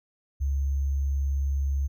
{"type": "tone with sample-and-hold", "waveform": "sine", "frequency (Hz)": 69.3, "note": "C#2", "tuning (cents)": 0, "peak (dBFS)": -23, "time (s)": [0.4, 1.88], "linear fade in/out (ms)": 20, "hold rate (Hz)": 6300, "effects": []}